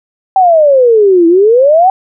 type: exponential two-way sweep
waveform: sine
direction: down then up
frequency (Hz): 780 to 327.7 to 780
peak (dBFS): -3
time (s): 0.36-1.9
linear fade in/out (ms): 2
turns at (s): 1.27
effects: none